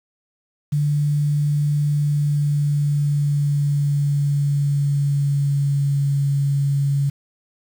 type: tone with pitch glide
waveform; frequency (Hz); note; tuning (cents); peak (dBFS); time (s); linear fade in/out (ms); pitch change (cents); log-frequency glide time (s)
sine; 146.83 to 140.36; D3 to C#3; 0 to +22; -16; 0.72-7.1; 10; -78; 1.86-6.19
effects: 7-bit